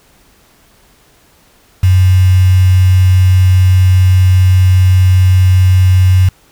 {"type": "tone with quantisation", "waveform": "sine", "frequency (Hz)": 92.5, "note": "F#2", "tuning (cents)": 0, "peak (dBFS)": -4, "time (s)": [1.83, 6.29], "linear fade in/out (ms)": 5, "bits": 4, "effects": ["pink hiss -48 dBFS RMS until 6.51 s"]}